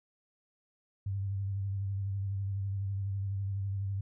sine tone with vibrato, 98.3 Hz, G2, 5 cents sharp, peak -31 dBFS, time 1.06-4.01 s, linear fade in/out 5 ms, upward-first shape sine, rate 12 Hz, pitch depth 36 cents each way, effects none

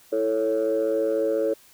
sine chord, A major, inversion second, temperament equal, 329.6 / 440 / 554.4 Hz, E4 / A4 / C#5, 0 / 0 / 0 cents, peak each -27 / -23 / -23 dBFS, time 0.12-1.54 s, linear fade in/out 10 ms, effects tanh soft clip ceiling -15 dBFS + white hiss -54 dBFS RMS until 1.73 s

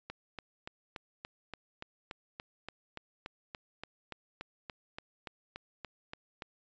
click train, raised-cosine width 0.3 ms, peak -25 dBFS, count 23, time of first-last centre 0.1-6.422 s, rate 3.48 Hz, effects resampled to 16000 Hz

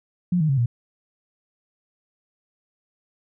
sine tone with pitch steps, 177.7 / 155.59 / 136.24 / 119.29 Hz, F3 / D#3 / C#3 / A#2, +30 / 0 / -30 / +40 cents, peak -17 dBFS, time 0.32-0.66 s, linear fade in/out 5 ms, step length 85 ms, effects none

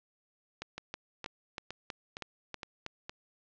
two click trains, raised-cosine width 0.2 ms, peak -20 / -22 dBFS, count 8 / 6, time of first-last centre 0.62-2.864 / 0.78-3.095 s, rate 3.12 / 2.16 Hz, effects low-pass 5000 Hz 12 dB/octave

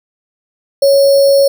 sine tone with sample-and-hold, 554.4 Hz, C#5, in tune, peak -5 dBFS, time 0.82-1.48 s, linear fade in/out 5 ms, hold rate 4900 Hz, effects none

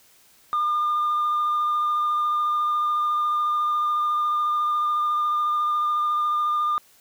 sine tone with vibrato, 1207 Hz, D6, 47 cents sharp, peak -18 dBFS, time 0.53-6.78 s, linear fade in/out 0 ms, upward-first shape sine, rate 14 Hz, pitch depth 12 cents each way, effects tanh soft clip ceiling -18 dBFS + white hiss -56 dBFS RMS until 7 s

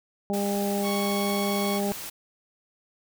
harmonic tone, 201.2 Hz, G3, 45 cents sharp, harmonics 1 / 2 / 3 / 4, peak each -27 / -30 / -32 / -33 dBFS, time 0.3-1.92 s, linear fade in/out 0 ms
white noise, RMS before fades -37 dBFS, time 0.33-2.1 s, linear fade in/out 10 ms
15% pulse tone, 1108.7 Hz, C#6, in tune, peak -25 dBFS, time 0.82-1.81 s, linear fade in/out 50 ms
effects none

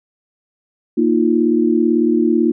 sine chord, Bb suspended fourth, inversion none, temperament equal, 233.1 / 311.1 / 349.2 Hz, Bb3 / Eb4 / F4, 0 / 0 / 0 cents, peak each -16 dBFS, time 0.97-2.52 s, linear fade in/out 10 ms, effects none

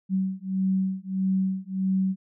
sine beating tone pair, 189.1 / 190.7 Hz, F#3 / G3, +38 / -47 cents, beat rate 1.6 Hz, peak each -26 dBFS, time 0.09-2.16 s, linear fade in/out 50 ms, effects none

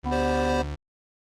35% pulse tone, 73.3 Hz, D2, 3 cents flat, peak -28 dBFS, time 0.03-0.76 s, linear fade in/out 20 ms
harmonic tone, 247 Hz, B3, in tune, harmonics 1 / 3 / 4, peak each -28 / -29 / -32 dBFS, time 0.05-0.63 s, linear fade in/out 20 ms
square chord, G suspended fourth, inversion none, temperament equal, 392 / 523.3 / 587.3 Hz, G4 / C5 / D5, 0 / 0 / 0 cents, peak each -33 / -27 / -33 dBFS, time 0.11-0.63 s, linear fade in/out 20 ms
effects low-pass 6000 Hz 12 dB/octave + Opus 24 kbps

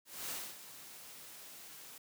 white noise with ADSR envelope, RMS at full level -40 dBFS, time 0.05-1.98 s, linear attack 250 ms, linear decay 250 ms, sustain -12 dB, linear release 3 ms, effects high-pass 100 Hz 12 dB/octave

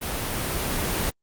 pink noise with level ramp, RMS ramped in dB -29 to -25 dBFS, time 0.01-1.11 s, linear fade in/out 20 ms, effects Opus 32 kbps

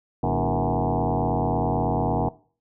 sine tone with frequency modulation, 293.7 Hz, D4, in tune, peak -20 dBFS, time 0.23-2.29 s, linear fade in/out 5 ms, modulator 89.1 Hz, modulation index 6.6, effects noise-tail reverb RT60 0.4 s tail -19 dB re dry

